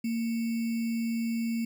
sine tone with sample-and-hold, 229.6 Hz, A#3, 26 cents flat, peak -27 dBFS, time 0.04-1.65 s, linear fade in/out 5 ms, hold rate 2450 Hz, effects none

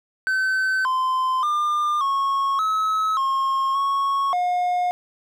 triangle tone with pitch steps, 1531 / 1033 / 1201 / 1097 / 1288 / 1076 / 1103 / 717 Hz, G6 / C6 / D6 / C#6 / E6 / C6 / C#6 / F5, -41 / -22 / +38 / -18 / -41 / +48 / -9 / +45 cents, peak -17 dBFS, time 0.27-4.91 s, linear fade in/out 0 ms, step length 580 ms, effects none

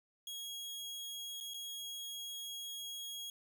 sawtooth tone with dropouts, 3301 Hz, G#7, 11 cents flat, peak -39 dBFS, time 0.27-3.3 s, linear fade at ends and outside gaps 2 ms, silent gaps 1.403-1.408 / 1.537-1.542 s, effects none

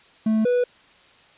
triangle tone pair in turn, 218.9 / 491.4 Hz, A3 / B4, -9 / -9 cents, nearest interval octave + major second, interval 1400 cents, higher second, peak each -15 dBFS, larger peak neither, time 0.26-0.45 / 0.45-0.64 s, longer neither, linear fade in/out 5 ms, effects white hiss -53 dBFS RMS until 1.37 s + resampled to 8000 Hz

